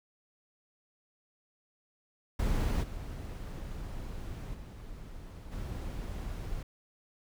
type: noise with level steps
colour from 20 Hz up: brown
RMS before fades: -29 / -40 / -45 / -38 dBFS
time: 2.39-6.63 s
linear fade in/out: 5 ms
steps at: 2.82 / 4.53 / 5.51 s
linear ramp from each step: 20 ms
effects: none